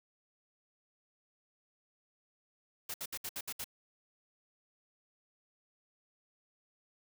white noise bursts, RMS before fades -40 dBFS, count 7, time 2.89-3.643 s, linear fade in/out 5 ms, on 51 ms, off 66 ms, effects none

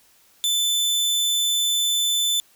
sawtooth tone, 3520 Hz, A7, in tune, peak -16 dBFS, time 0.44-2.4 s, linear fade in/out 0 ms, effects white hiss -57 dBFS RMS until 2.55 s

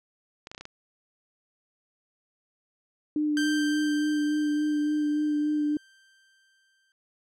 clicks, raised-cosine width 0.2 ms, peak -23 dBFS, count 6, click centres 0.471 / 0.515 / 0.548 / 0.579 / 0.61 / 0.654 s
sine tone with vibrato, 299 Hz, D4, 31 cents sharp, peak -23 dBFS, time 3.16-5.77 s, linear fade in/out 2 ms, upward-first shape sine, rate 3.5 Hz, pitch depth 17 cents each way
sawtooth tone with exponential decay, 1568 Hz, G6, in tune, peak -24 dBFS, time 3.37-6.92 s, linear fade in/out 1 ms, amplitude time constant 770 ms
effects low-pass 9000 Hz 12 dB/octave

